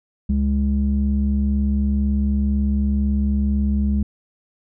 square tone with low-pass filter, 69 Hz, C#2, 7 cents flat, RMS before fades -19 dBFS, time 0.29-4.03 s, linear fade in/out 5 ms, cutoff 180 Hz, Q 8.8, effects none

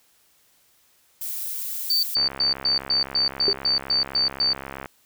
violet noise, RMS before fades -30 dBFS, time 1.21-2.15 s, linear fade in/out 5 ms
sine tone bursts, 4580 Hz, D8, 44 cents flat, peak -18 dBFS, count 11, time 1.9-4.53 s, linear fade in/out 2 ms, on 130 ms, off 120 ms
click train, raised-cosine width 0.5 ms, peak -18 dBFS, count 183, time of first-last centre 2.17-4.858 s, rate 67.7 Hz
sine tone with exponential decay, 398.9 Hz, G4, 30 cents sharp, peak -16 dBFS, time 3.48-3.58 s, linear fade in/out 0 ms, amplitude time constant 20 ms
effects white hiss -61 dBFS RMS until 5.05 s

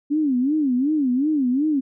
sine tone with vibrato, 276.9 Hz, C#4, 2 cents flat, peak -17 dBFS, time 0.1-1.81 s, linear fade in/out 20 ms, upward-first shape sine, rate 2.7 Hz, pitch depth 210 cents each way, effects none

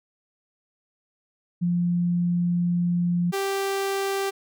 sine / sawtooth tone pair in turn, 174.61 / 392 Hz, F3 / G4, 0 / 0 cents, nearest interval octave + major second, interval 1400 cents, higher second, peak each -20 dBFS, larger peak neither, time 1.61-3.32 / 3.32-4.31 s, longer first, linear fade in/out 20 ms, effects none

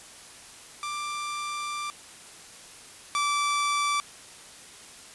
sawtooth tone pair in turn, 1180 / 1163.1 Hz, D6 / D6, +8 / -17 cents, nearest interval unison, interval 25 cents, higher first, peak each -27 / -20 dBFS, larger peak second, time 0.83-1.9 / 3.15-4 s, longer first, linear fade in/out 0 ms, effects white hiss -47 dBFS RMS until 5.14 s + resampled to 24000 Hz

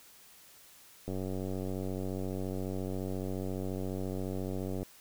click train, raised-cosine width 2 ms, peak -24 dBFS, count 355, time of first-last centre 1.08-4.83 s, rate 94.4 Hz, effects white hiss -57 dBFS RMS until 5 s

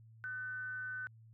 sine tone with frequency modulation, 1509 Hz, F#6, 34 cents sharp, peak -39 dBFS, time 0.24-1.07 s, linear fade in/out 0 ms, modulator 275 Hz, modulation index 0.22, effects added 112 Hz sine -56 dBFS peak until 1.33 s

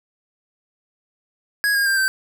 square tone with pitch steps, 1660 / 1624 / 1588.7 / 1554.2 Hz, G#6 / G#6 / G6 / G6, -1 / -39 / +23 / -15 cents, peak -17 dBFS, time 1.64-2.08 s, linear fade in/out 0 ms, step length 110 ms, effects none

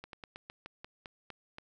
slowing click train, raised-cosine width 0.3 ms, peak -28 dBFS, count 10, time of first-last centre 0.04-1.584 s, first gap 92 ms, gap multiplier 1.15, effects none

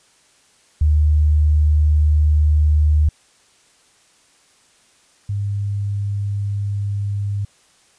sine tone pair in turn, 75.7 / 101.05 Hz, D#2 / G#2, -47 / -47 cents, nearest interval perfect fourth, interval 500 cents, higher second, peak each -11 / -19 dBFS, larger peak first, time 0.81-3.09 / 5.29-7.45 s, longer first, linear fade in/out 5 ms, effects white hiss -55 dBFS RMS until 7.98 s + resampled to 22050 Hz

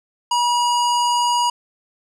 square tone with low-pass filter, 963 Hz, B5, 44 cents flat, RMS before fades -18 dBFS, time 0.31-1.5 s, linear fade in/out 5 ms, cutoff 7500 Hz, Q 1.4, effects none

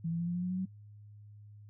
sine tone with pitch steps, 164.81 / 167.88 / 171.02 / 174.21 / 177.46 / 180.77 / 184.14 / 187.58 Hz, E3 / E3 / F3 / F3 / F3 / F#3 / F#3 / F#3, 0 / +32 / -36 / -4 / +28 / -40 / -8 / +24 cents, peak -31 dBFS, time 0.04-0.656 s, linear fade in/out 10 ms, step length 77 ms, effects noise-tail reverb RT60 0.1 s tail -23 dB re dry + added 104 Hz sine -50 dBFS peak until 1.69 s

